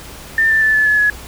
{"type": "tone with pitch steps", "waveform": "sine", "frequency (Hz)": [1795, 1773.4, 1752, 1730.9, 1710, 1689.4], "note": ["A6", "A6", "A6", "A6", "A6", "G#6"], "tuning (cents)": [34, 13, -8, -29, -50, 29], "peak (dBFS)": -10, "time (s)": [0.38, 1.1], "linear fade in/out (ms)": 2, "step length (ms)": 120, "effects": ["added 60 Hz sine -39 dBFS peak until 1.27 s", "pink hiss -35 dBFS RMS until 1.27 s"]}